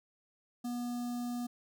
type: tone with notch filter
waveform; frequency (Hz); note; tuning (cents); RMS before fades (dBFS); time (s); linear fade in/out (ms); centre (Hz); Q
square; 242.3; B3; -33; -37; 0.64-1.47; 10; 2200; 0.53
effects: none